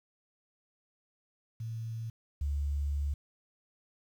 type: tone pair in turn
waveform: sine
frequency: 113.3 / 71.62 Hz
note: A#2 / D2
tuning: -49 / -43 cents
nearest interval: minor sixth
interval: 794 cents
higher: first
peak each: -35 / -29 dBFS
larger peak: second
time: 1.6-2.1 / 2.41-3.14 s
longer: second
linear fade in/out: 5 ms
effects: 10-bit